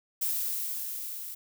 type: noise with level ramp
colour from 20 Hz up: violet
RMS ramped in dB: -29 to -40 dBFS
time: 0.21-1.35 s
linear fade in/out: 10 ms
effects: none